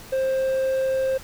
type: tone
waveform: triangle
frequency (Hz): 528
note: C5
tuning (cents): +16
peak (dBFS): -18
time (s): 0.12-1.18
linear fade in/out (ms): 10
effects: pink hiss -43 dBFS RMS until 1.23 s

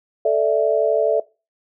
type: chord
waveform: sine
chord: A suspended fourth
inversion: none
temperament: equal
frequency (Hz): 440 / 587.3 / 659.3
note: A4 / D5 / E5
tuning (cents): 0 / 0 / 0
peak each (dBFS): -19 / -19 / -18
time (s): 0.25-1.2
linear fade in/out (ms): 5
effects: noise-tail reverb RT60 0.3 s tail -22 dB re dry

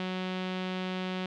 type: tone with low-pass filter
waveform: sawtooth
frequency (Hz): 185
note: F#3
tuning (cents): 0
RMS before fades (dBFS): -34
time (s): 0-1.26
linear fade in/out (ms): 2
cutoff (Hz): 3300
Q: 2.3
effects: none

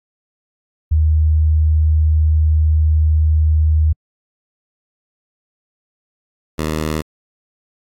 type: tone pair in turn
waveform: sine / 10% pulse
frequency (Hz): 77.78 / 77.78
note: D#2 / D#2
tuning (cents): 0 / 0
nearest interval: unison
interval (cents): 0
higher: neither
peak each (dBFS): -10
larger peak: neither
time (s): 0.91-3.93 / 6.58-7.02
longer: first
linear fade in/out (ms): 10
effects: AAC 48 kbps

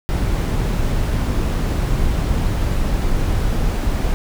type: noise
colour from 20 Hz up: brown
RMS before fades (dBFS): -18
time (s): 0.09-4.14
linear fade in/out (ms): 0
effects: none

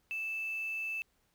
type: tone with quantisation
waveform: sine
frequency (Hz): 2637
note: E7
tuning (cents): 0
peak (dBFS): -34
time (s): 0.11-1.02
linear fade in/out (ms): 0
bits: 9
effects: pink hiss -74 dBFS RMS until 1.34 s

